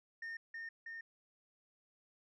sine tone with echo, 1827 Hz, A#6, 35 cents flat, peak -39 dBFS, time 0.22-0.37 s, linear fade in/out 5 ms, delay 320 ms, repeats 2, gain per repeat -2 dB, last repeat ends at 1.01 s, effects tanh soft clip ceiling -41 dBFS

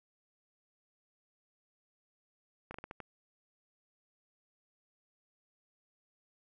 slowing click train, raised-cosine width 0.5 ms, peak -28 dBFS, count 6, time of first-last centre 2.71-3.003 s, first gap 33 ms, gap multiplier 1.29, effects none

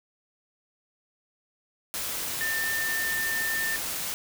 sine tone in noise, 1796 Hz, A6, 35 cents sharp, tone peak -27 dBFS, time 2.41-3.76 s, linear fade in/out 0 ms, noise white, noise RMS -32 dBFS, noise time 1.94-4.14 s, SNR +2 dB, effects none

